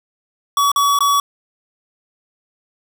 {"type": "tone with dropouts", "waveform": "square", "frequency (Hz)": 1134, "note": "C#6", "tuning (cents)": 39, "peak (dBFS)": -13, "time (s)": [0.57, 1.2], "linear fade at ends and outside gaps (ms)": 2, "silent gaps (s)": [[0.717, 0.76], [0.989, 1.006]], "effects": ["7-bit"]}